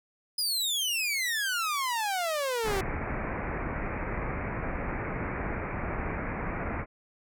sawtooth exponential sweep, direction down, 5050 to 372.2 Hz, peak -24 dBFS, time 0.38-2.81 s, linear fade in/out 5 ms
pink low-pass noise, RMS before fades -33 dBFS, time 2.63-6.86 s, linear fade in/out 50 ms, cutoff 2400 Hz, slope 96 dB/octave
effects none

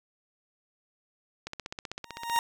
click train, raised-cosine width 0.2 ms, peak -19 dBFS, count 15, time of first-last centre 1.47-2.362 s, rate 15.7 Hz
40% pulse tone with exponential growth, 932.3 Hz, A#5, in tune, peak -20 dBFS, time 2.04-2.39 s, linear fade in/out 1 ms, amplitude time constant 76 ms
effects none

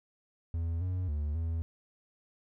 triangle tone with pitch steps, 83.3 / 91.5 / 74.2 / 82.3 Hz, E2 / F#2 / D2 / E2, +19 / -19 / +18 / -2 cents, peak -28 dBFS, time 0.54-1.62 s, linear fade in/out 0 ms, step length 270 ms, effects none

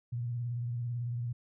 sine tone with vibrato, 120 Hz, B2, 49 cents flat, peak -32 dBFS, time 0.12-1.33 s, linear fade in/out 10 ms, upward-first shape sine, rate 18 Hz, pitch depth 52 cents each way, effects none

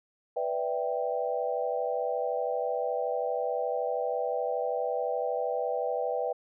sine chord, E minor seventh, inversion second, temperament equal, 493.9 / 587.3 / 659.3 / 784 Hz, B4 / D5 / E5 / G5, 0 / 0 / 0 / 0 cents, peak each -31 / -34 / -34 / -34 dBFS, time 0.36-6.33 s, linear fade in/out 10 ms, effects none

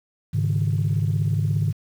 sine chord, Ab suspended fourth, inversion none, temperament equal, 103.83 / 138.59 / 155.56 Hz, Ab2 / Db3 / Eb3, 0 / 0 / 0 cents, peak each -21 / -24 / -23 dBFS, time 0.33-1.73 s, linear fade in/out 20 ms, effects tanh soft clip ceiling -13 dBFS + 8-bit

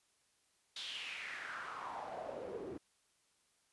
pink noise with band-pass filter sweep, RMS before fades -45 dBFS, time 0.76-2.78 s, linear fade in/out 5 ms, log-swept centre 3800 to 330 Hz, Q 4.1, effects white hiss -75 dBFS RMS until 3.72 s + resampled to 24000 Hz

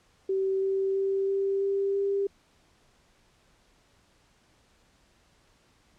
sine tone with pitch steps, 384.6 / 387.1 / 389.5 / 392 / 394.5 / 397 Hz, G4 / G4 / G4 / G4 / G4 / G4, -33 / -22 / -11 / 0 / +11 / +22 cents, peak -24 dBFS, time 0.29-2.27 s, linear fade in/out 5 ms, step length 330 ms, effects pink hiss -64 dBFS RMS until 5.98 s + low-pass 8000 Hz 12 dB/octave

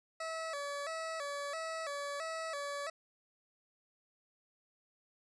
20% pulse tone with vibrato, 608 Hz, D#5, 40 cents flat, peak -33 dBFS, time 0.2-2.9 s, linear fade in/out 5 ms, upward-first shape square, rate 1.5 Hz, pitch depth 110 cents each way, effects resampled to 22050 Hz

